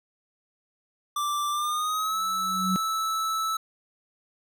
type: tone with pitch glide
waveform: square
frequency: 1174.7 to 1311 Hz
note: D6 to E6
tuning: 0 to -10 cents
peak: -26 dBFS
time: 1.16-3.57 s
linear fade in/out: 5 ms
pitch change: +190 cents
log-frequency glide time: 1.5-2.22 s
type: tone with exponential growth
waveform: sine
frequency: 186.6 Hz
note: F#3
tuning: 15 cents sharp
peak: -21 dBFS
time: 2.11-2.76 s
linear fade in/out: 0 ms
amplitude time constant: 140 ms
effects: none

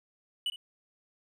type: tone with echo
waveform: triangle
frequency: 2960 Hz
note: F#7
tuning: in tune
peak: -27 dBFS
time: 0.46-0.5 s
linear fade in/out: 2 ms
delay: 60 ms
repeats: 1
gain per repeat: -14 dB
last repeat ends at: 0.56 s
effects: none

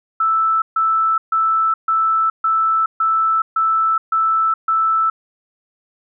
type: tone bursts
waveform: sine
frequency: 1318.5 Hz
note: E6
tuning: in tune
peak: -13 dBFS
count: 9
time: 0.2-5.1 s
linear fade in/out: 5 ms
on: 420 ms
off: 140 ms
effects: none

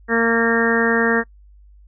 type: harmonic tone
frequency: 230 Hz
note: A#3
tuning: 23 cents flat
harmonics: 1 / 2 / 3 / 4 / 5 / 6 / 7 / 8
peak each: -20 / -19 / -28 / -29 / -27 / -27 / -22 / -21 dBFS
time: 0.08-1.24 s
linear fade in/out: 50 ms
effects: noise-tail reverb RT60 0.1 s tail -26 dB re dry + added 50 Hz sine -44 dBFS peak until 1.87 s

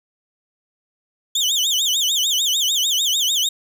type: tone with vibrato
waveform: 30% pulse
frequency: 3322 Hz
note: G#7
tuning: in tune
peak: -14 dBFS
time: 1.35-3.49 s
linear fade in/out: 5 ms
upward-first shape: sine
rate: 6.7 Hz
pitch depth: 210 cents each way
effects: none

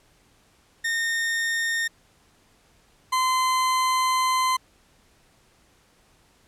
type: tone pair in turn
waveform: 40% pulse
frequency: 1834 / 1030 Hz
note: A#6 / C6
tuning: -29 / -28 cents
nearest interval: minor seventh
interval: 999 cents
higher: first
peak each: -22 / -19 dBFS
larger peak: second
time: 0.84-1.88 / 3.12-4.57 s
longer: second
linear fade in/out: 10 ms
effects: pink hiss -60 dBFS RMS until 6.47 s + low-pass 11000 Hz 12 dB/octave

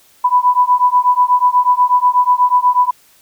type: beating tone pair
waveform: sine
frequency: 987.8 / 996 Hz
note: B5 / B5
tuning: 0 / +14 cents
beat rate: 8.2 Hz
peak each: -12 dBFS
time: 0.24-2.91 s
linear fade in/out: 10 ms
effects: white hiss -50 dBFS RMS until 3.21 s

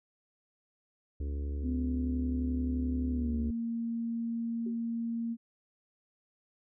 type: harmonic tone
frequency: 71.3 Hz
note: C#2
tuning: 49 cents sharp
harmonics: 1 / 3 / 4 / 5 / 6 / 7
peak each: -32 / -51 / -46 / -51 / -51 / -58 dBFS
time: 1.2-3.51 s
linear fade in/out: 5 ms
type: tone with pitch glide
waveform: sine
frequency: 253.6 to 231.2 Hz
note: B3 to A#3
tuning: +46 to -14 cents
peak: -31 dBFS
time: 1.62-5.37 s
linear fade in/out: 50 ms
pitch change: -160 cents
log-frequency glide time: 3.09-3.36 s
type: tone with exponential decay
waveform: sine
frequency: 378.9 Hz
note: F#4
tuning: 41 cents sharp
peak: -39 dBFS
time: 4.66-4.82 s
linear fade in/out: 5 ms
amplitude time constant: 33 ms
effects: none

